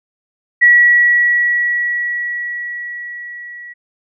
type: tone with level ramp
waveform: sine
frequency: 1930 Hz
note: B6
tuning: 40 cents flat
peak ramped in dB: -4 to -30 dBFS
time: 0.61-3.74 s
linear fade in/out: 20 ms
effects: none